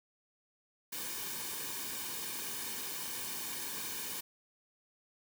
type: noise with comb filter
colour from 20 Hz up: white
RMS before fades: -40 dBFS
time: 0.92-4.21 s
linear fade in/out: 10 ms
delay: 1.5 ms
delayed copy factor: -0.65
effects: none